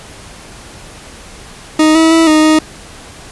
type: tone with pitch steps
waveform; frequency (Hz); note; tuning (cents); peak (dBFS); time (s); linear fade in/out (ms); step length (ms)
40% pulse; 311.3 / 322.7 / 326.9 / 309.6 / 311.7; D#4 / E4 / E4 / D#4 / D#4; +1 / -37 / -14 / -9 / +3; -5; 1.79-2.59; 5; 160
effects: pink hiss -34 dBFS RMS until 3.31 s + resampled to 24000 Hz